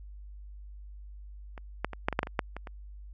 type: clicks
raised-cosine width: 0.5 ms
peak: -28 / -13 / -23 / -10 / -17 / -9 / -14 / -23 / -10 / -23 / -26 dBFS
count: 11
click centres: 1.578 / 1.846 / 1.933 / 2.085 / 2.127 / 2.191 / 2.231 / 2.271 / 2.392 / 2.566 / 2.672 s
effects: added 50 Hz sine -43 dBFS peak until 3.13 s